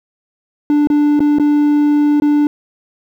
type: tone with dropouts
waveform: triangle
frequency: 294.3 Hz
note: D4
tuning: 4 cents sharp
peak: -7 dBFS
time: 0.7-2.47 s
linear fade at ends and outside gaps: 1 ms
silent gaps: 0.872-0.901 / 1.194-1.204 / 1.385-1.397 / 2.2-2.221 s
effects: 8-bit